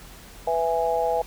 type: harmonic tone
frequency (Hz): 165.5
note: E3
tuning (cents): +7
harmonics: 3 / 4 / 5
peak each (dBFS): -25 / -25 / -25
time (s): 0.47-1.22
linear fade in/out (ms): 5
effects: added 42 Hz sine -46 dBFS peak until 1.26 s + pink hiss -46 dBFS RMS until 1.26 s